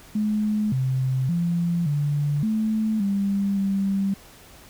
sine tone with pitch steps, 212.2 / 130.6 / 171.5 / 145.6 / 218.2 / 198.7 / 195.9 Hz, G#3 / C3 / F3 / D3 / A3 / G3 / G3, +38 / -3 / -31 / -15 / -14 / +24 / -1 cents, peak -20 dBFS, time 0.15-4.14 s, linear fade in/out 5 ms, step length 570 ms, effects pink hiss -48 dBFS RMS until 4.69 s

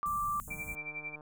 sine tone, 1174.7 Hz, D6, in tune, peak -30 dBFS, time 0.03-0.4 s, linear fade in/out 0 ms
pink band-stop noise, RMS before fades -46 dBFS, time 0.06-0.75 s, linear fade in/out 0 ms, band 240 to 6700 Hz, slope 96 dB/octave
click train, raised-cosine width 1 ms, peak -38 dBFS, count 111, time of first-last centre 0.48-1.208 s, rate 151 Hz
sine tone with tremolo, 2349 Hz, D7, in tune, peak -35 dBFS, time 0.5-1.16 s, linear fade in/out 10 ms, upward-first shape sine, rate 11 Hz, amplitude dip 85%
effects none

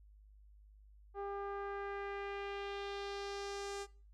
sawtooth tone with low-pass filter sweep, 400 Hz, G4, 35 cents sharp, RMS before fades -43 dBFS, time 1.14-3.87 s, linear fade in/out 50 ms, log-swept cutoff 980 to 7800 Hz, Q 1.7, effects noise-tail reverb RT60 0.4 s tail -20 dB re dry + added 51 Hz sine -58 dBFS peak until 4.13 s

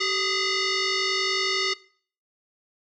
sine tone with frequency modulation, 1200 Hz, D6, 37 cents sharp, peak -22 dBFS, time 0-1.74 s, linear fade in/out 10 ms, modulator 817 Hz, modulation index 5.3, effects noise-tail reverb RT60 0.5 s tail -21 dB re dry

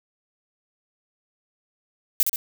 violet noise with echo, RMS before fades -18 dBFS, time 2.2-2.23 s, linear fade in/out 0 ms, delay 65 ms, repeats 2, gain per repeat -4 dB, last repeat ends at 2.36 s, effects none

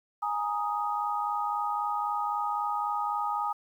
sine chord, Ab suspended second, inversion none, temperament just, 830.6 / 934.4 / 1245.9 Hz, Ab5 / Bb5 / Eb6, 0 / +4 / +2 cents, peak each -31 / -34 / -31 dBFS, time 0.22-3.53 s, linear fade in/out 10 ms, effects 10-bit

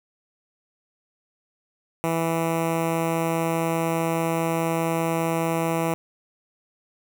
10% pulse tone with notch filter, 164.81 Hz, E3, in tune, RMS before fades -24 dBFS, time 2.04-5.94 s, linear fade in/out 0 ms, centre 4400 Hz, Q 0.83, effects none

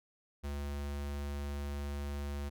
square tone, 71.5 Hz, D2, 46 cents flat, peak -37 dBFS, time 0.43-2.5 s, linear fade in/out 20 ms, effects none

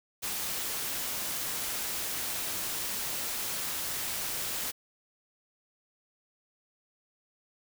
white noise, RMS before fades -34 dBFS, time 0.22-4.72 s, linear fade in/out 20 ms, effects none

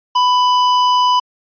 square tone, 995 Hz, B5, 13 cents sharp, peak -11 dBFS, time 0.15-1.2 s, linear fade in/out 10 ms, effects resampled to 11025 Hz

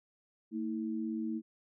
sine tone pair together, 225.3 / 322.1 Hz, A3 / E4, +41 / -40 cents, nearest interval tritone, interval 619 cents, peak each -35 / -37 dBFS, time 0.51-1.42 s, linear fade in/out 50 ms, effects none

